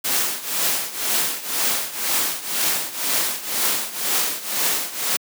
white noise with tremolo, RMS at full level -19 dBFS, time 0.04-5.17 s, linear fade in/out 10 ms, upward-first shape triangle, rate 2 Hz, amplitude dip 85%, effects high-pass 200 Hz 12 dB/octave

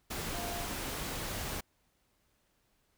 sine tone in noise, 696 Hz, F5, 6 cents flat, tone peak -41 dBFS, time 0.34-0.66 s, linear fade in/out 10 ms, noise pink, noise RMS -38 dBFS, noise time 0.1-1.61 s, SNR -6 dB, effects pink hiss -74 dBFS RMS until 2.97 s

